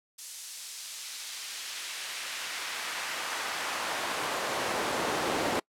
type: noise with high-pass filter sweep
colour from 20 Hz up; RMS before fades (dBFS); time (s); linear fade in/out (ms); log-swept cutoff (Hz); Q
brown; -34; 0.18-5.6; 10; 6800 to 380; 0.77
effects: noise-tail reverb RT60 0.1 s tail -26 dB re dry + low-pass 12000 Hz 12 dB/octave